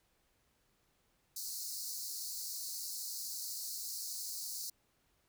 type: high-pass noise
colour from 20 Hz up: pink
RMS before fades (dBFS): -42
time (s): 1.36-4.7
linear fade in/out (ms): 5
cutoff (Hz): 4200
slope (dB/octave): 96
effects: pink hiss -75 dBFS RMS until 5.28 s